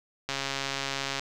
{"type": "click train", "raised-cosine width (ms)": 0.2, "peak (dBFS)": -13, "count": 125, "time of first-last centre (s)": [0.29, 1.195], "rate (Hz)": 137, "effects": []}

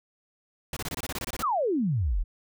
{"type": "noise bursts", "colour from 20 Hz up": "pink", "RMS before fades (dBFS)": -33, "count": 12, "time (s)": [0.73, 1.426], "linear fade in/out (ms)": 2, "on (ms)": 36, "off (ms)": 24}
{"type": "exponential sweep", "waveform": "sine", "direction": "down", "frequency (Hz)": [1396.9, 34], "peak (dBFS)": -23, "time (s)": [1.42, 2.24], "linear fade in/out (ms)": 20}
{"effects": []}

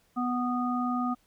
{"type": "harmonic tone", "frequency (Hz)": 246.9, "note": "B3", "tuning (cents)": 0, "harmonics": [1, 3, 5], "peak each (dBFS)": [-28, -34, -32], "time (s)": [0.16, 1.15], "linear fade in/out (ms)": 20, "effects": ["pink hiss -67 dBFS RMS until 1.26 s"]}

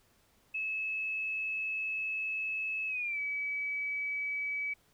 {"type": "tone with pitch glide", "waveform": "sine", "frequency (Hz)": [2595, 2285], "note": ["E7", "D7"], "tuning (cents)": [-28, -48], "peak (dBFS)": -32, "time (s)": [0.54, 4.74], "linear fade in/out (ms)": 10, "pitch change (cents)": -220, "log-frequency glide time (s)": [2.87, 3.19], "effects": ["pink hiss -68 dBFS RMS until 4.93 s"]}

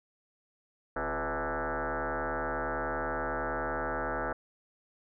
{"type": "tone with frequency modulation", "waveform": "sine", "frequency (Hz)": 415.3, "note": "G#4", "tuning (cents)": 0, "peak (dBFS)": -30, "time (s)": [0.96, 4.33], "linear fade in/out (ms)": 5, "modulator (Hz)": 152, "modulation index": 7.9, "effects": []}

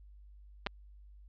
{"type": "clicks", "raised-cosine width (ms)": 0.3, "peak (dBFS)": -18, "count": 2, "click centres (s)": [0.664, 0.669], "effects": ["added 50 Hz sine -52 dBFS peak until 1.28 s", "resampled to 11025 Hz"]}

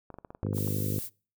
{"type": "clicks", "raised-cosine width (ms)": 1, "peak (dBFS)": -29, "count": 11, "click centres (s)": [0.103, 0.142, 0.186, 0.248, 0.305, 0.349, 0.434, 0.466, 0.531, 0.581, 0.677]}
{"type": "harmonic tone", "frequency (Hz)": 50.7, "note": "G#1", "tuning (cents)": -41, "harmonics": [2, 3, 4, 5, 6, 7, 8, 9, 10], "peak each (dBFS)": [-31, -35, -37, -39, -41, -42, -43, -44, -45], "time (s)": [0.43, 0.99], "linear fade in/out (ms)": 0}
{"type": "noise", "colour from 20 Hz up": "violet", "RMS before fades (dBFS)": -37, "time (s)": [0.53, 1.1], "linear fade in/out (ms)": 50}
{"effects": ["noise-tail reverb RT60 0.4 s tail -26 dB re dry"]}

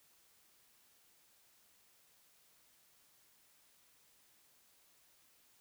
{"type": "silence", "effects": ["white hiss -69 dBFS RMS until 5.6 s"]}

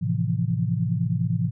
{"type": "chord", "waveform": "sine", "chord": "F major seventh", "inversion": "first", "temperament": "equal", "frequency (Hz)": [110, 130.81, 164.81, 174.61], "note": ["A2", "C3", "E3", "F3"], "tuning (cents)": [0, 0, 0, 0], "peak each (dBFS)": [-26, -27, -26, -28], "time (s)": [0.01, 1.51], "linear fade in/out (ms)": 20, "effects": []}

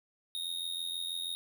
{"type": "tone with amplitude modulation", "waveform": "square", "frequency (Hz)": 3729, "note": "A#7", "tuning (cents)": 0, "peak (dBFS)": -32, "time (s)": [0.35, 1.35], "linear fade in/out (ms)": 0, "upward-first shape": "sine", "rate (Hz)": 86.2, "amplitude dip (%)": 75, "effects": []}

